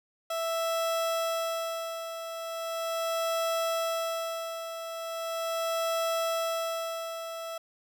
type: tone with tremolo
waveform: 30% pulse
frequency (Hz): 660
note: E5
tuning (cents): +2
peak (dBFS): -24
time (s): 0.3-7.58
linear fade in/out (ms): 5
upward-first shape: sine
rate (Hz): 0.39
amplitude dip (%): 65
effects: none